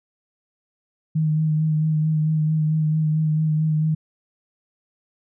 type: tone with vibrato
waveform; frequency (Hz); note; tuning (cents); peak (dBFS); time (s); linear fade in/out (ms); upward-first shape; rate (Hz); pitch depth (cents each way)
sine; 155.56; D#3; 0; -17; 1.15-3.95; 10; sine; 4.5; 23
effects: none